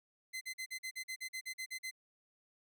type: tone bursts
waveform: sawtooth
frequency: 2055 Hz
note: C7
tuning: 32 cents flat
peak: -36 dBFS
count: 13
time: 0.33-1.912 s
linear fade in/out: 20 ms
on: 82 ms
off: 43 ms
effects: none